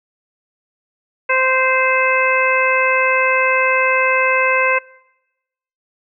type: harmonic tone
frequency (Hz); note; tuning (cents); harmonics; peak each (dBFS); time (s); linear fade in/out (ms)
520; C5; -11; 1 / 2 / 3 / 4 / 5; -19 / -19 / -19 / -19 / -19; 1.29-4.79; 10
effects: noise-tail reverb RT60 1.0 s tail -25 dB re dry